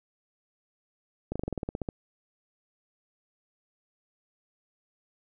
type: slowing click train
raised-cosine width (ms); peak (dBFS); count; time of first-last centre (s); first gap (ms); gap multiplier
2; -18; 12; 1.32-1.888; 36; 1.07
effects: none